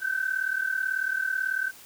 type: tone pair together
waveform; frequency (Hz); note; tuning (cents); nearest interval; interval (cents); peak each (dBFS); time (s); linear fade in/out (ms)
sine; 1518 / 1556.2; F#6 / G6; +44 / -13; unison; 43; -28 / -28; 0-1.72; 50
effects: white hiss -49 dBFS RMS until 1.85 s